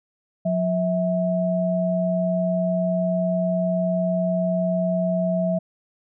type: tone pair together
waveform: sine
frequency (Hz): 179.37 / 650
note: F3 / E5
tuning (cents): +47 / -24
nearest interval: octave + minor seventh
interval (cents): 2229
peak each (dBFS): -22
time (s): 0.45-5.59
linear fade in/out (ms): 10
effects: none